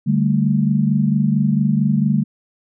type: chord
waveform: sine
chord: D suspended fourth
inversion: none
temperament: just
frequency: 146.83 / 195.78 / 220.2 Hz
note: D3 / G3 / A3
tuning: 0 / -2 / +2 cents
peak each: -18 dBFS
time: 0.06-2.24 s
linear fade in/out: 20 ms
effects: none